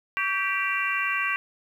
harmonic tone with a mistuned harmonic, 392 Hz, G4, in tune, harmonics 3 / 4 / 5 / 6 / 7, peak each -30 / -30 / -30 / -30 / -30 dBFS, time 0.17-1.36 s, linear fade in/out 0 ms, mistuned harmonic 3, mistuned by -57 cents, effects 9-bit

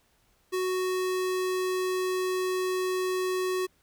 square tone, 370 Hz, F#4, in tune, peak -27 dBFS, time 0.52-3.67 s, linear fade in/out 20 ms, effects pink hiss -67 dBFS RMS until 3.82 s

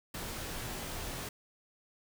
pink noise with comb filter, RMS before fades -40 dBFS, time 0.14-1.29 s, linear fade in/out 5 ms, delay 20 ms, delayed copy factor -0.6, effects none

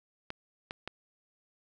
clicks, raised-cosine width 0.3 ms, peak -21 dBFS, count 3, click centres 0.304 / 0.709 / 0.876 s, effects none

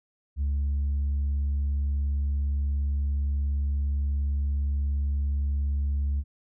sine tone with tanh clipping, 70.7 Hz, C#2, 35 cents sharp, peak -24 dBFS, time 0.36-6.24 s, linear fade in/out 50 ms, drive 1 dB, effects none

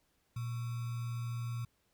sine tone with sample-and-hold, 118.2 Hz, A#2, 24 cents sharp, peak -35 dBFS, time 0.36-1.65 s, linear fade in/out 5 ms, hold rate 1225 Hz, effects pink hiss -75 dBFS RMS until 1.93 s

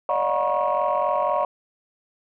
sine tone cluster, 571 / 615 / 721 / 959 / 1094 Hz, D5 / D#5 / F#5 / A#5 / C#6, -49 / -20 / -45 / +49 / -23 cents, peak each -25 dBFS, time 0.09-1.45 s, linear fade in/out 2 ms, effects tanh soft clip ceiling -13 dBFS

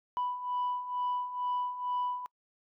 sine beating tone pair, 987.8 / 990 Hz, B5 / B5, 0 / +4 cents, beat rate 2.2 Hz, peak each -36 / -31 dBFS, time 0.17-2.26 s, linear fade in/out 0 ms, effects noise-tail reverb RT60 0.1 s tail -26 dB re dry + tanh soft clip ceiling -26 dBFS

